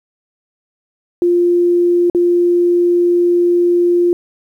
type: tone with dropouts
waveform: sine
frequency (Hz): 349.7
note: F4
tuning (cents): +2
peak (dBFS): -9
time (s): 1.22-4.13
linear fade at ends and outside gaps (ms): 1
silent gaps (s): 2.099-2.148
effects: 8-bit